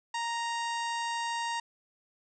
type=harmonic tone; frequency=932.3 Hz; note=A#5; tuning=in tune; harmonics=1 / 2 / 3 / 4 / 5 / 6 / 7 / 8 / 9; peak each=-32 / -38 / -42 / -44 / -46 / -48 / -49 / -50 / -51 dBFS; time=0.14-1.6 s; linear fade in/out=5 ms; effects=none